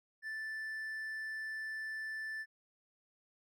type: tone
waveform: triangle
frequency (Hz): 1760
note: A6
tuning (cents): 0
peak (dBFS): -37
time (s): 0.22-2.46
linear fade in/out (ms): 50
effects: none